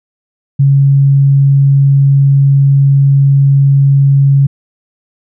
sine tone, 138.59 Hz, C#3, in tune, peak -4 dBFS, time 0.59-4.47 s, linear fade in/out 10 ms, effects none

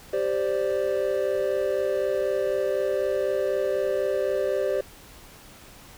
triangle chord, G suspended fourth, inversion none, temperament equal, 392 / 523.3 / 587.3 Hz, G4 / C5 / D5, 0 / 0 / 0 cents, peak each -25 dBFS, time 0.13-4.81 s, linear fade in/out 5 ms, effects pink hiss -48 dBFS RMS until 5.97 s

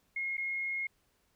sine tone with dropouts, 2153 Hz, C7, 49 cents sharp, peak -32 dBFS, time 0.16-0.87 s, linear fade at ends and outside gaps 5 ms, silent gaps 0.37-0.378 s, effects pink hiss -73 dBFS RMS until 1.35 s

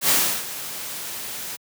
white noise with ADSR envelope, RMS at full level -17 dBFS, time 0.01-1.57 s, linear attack 79 ms, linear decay 340 ms, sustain -15 dB, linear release 20 ms, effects high-pass 100 Hz 12 dB/octave

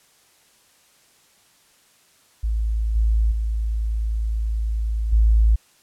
sine tone with level steps, 54.8 Hz, A1, 6 cents flat, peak -19 / -15 / -20 / -12 dBFS, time 2.43-5.56 s, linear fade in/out 10 ms, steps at 2.95 / 3.31 / 5.12 s, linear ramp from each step 10 ms, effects white hiss -57 dBFS RMS until 5.82 s + low-pass 11000 Hz 12 dB/octave

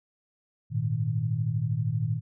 sine chord, Ab suspended second, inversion none, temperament equal, 103.83 / 116.54 / 155.56 Hz, Ab2 / Bb2 / Eb3, 0 / 0 / 0 cents, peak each -32 / -27 / -30 dBFS, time 0.7-2.21 s, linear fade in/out 50 ms, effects none

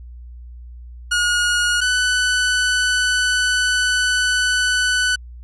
sawtooth tone pair in turn, 1441 / 1495.3 Hz, F#6 / F#6, -46 / +18 cents, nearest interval minor second, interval 64 cents, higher second, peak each -12 dBFS, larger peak neither, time 1.11-1.81 / 1.81-5.16 s, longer second, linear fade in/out 10 ms, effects added 60 Hz sine -34 dBFS peak until 5.43 s + resampled to 24000 Hz

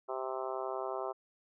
harmonic tone, 130.81 Hz, C3, in tune, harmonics 3 / 4 / 5 / 6 / 7 / 8 / 9 / 10, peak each -40 / -43 / -40 / -43 / -46 / -44 / -48 / -47 dBFS, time 0.08-1.13 s, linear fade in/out 20 ms, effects none

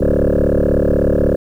sine tone with frequency modulation, 287.4 Hz, D4, 37 cents flat, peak -9 dBFS, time 0-1.36 s, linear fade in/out 10 ms, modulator 36.3 Hz, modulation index 7.9, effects tanh soft clip ceiling -9 dBFS + 8-bit

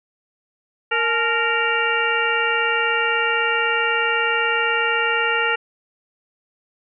harmonic tone with a mistuned harmonic, 463.9 Hz, A#4, 8 cents flat, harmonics 1 / 2 / 3 / 4 / 5 / 6, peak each -25 / -26 / -22 / -24 / -27 / -24 dBFS, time 0.91-5.56 s, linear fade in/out 10 ms, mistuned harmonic 2, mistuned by -130 cents, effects none

